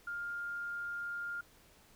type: tone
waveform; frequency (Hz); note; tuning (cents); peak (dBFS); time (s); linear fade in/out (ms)
sine; 1406; F6; +11; -37; 0.07-1.41; 5
effects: pink hiss -63 dBFS RMS until 1.95 s